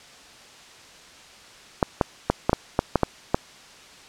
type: clicks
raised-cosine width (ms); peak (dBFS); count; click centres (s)
1; -3; 9; 1.828 / 2.012 / 2.3 / 2.495 / 2.531 / 2.791 / 2.957 / 3.033 / 3.345
effects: white hiss -47 dBFS RMS until 4.08 s + low-pass 6000 Hz 12 dB/octave